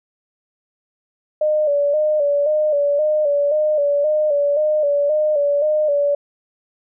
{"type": "tone with vibrato", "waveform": "sine", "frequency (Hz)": 592, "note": "D5", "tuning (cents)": 14, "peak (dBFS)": -14, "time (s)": [1.41, 6.15], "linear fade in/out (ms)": 5, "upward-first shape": "square", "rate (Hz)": 1.9, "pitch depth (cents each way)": 53, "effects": []}